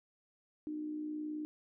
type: tone with amplitude modulation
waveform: sine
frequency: 303.6 Hz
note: D#4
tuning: 42 cents flat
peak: -35 dBFS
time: 0.67-1.45 s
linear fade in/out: 0 ms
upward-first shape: sine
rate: 59.2 Hz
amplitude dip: 45%
effects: none